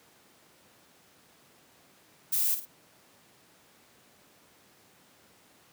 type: noise with echo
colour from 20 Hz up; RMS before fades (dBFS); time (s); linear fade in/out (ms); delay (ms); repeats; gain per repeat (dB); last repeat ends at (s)
violet; -27; 2.32-2.55; 10; 53; 2; -9; 2.656
effects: pink hiss -60 dBFS RMS until 5.72 s + high-pass 150 Hz 12 dB/octave